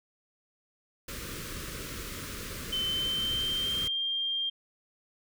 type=band-stop noise; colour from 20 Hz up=pink; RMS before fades=-39 dBFS; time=1.08-3.88 s; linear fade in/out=5 ms; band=560 to 1100 Hz; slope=48 dB/octave
type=tone with pitch glide; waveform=sine; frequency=3070 to 3195 Hz; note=G7 to G7; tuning=-37 to +32 cents; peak=-28 dBFS; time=2.72-4.5 s; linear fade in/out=10 ms; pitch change=+69 cents; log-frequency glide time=2.86-3.99 s
effects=none